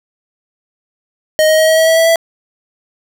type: tone with pitch steps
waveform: square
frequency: 622.3 / 627.7 / 633.2 / 638.7 / 644.2 / 649.9 / 655.5 / 661.2 Hz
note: D#5 / D#5 / D#5 / D#5 / E5 / E5 / E5 / E5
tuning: 0 / +15 / +30 / +45 / -40 / -25 / -10 / +5 cents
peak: -8 dBFS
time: 1.39-2.158 s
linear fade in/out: 0 ms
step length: 96 ms
effects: none